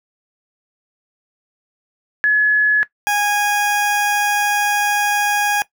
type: tone pair in turn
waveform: sine / 20% pulse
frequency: 1700 / 823.9 Hz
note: G#6 / G#5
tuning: +40 / -14 cents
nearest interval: octave + minor second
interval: 1254 cents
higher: first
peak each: -10 dBFS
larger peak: neither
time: 2.24-2.83 / 3.07-5.62 s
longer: second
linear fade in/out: 0 ms
effects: noise-tail reverb RT60 0.1 s tail -18 dB re dry